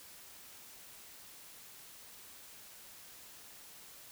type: silence
effects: white hiss -54 dBFS RMS until 4.11 s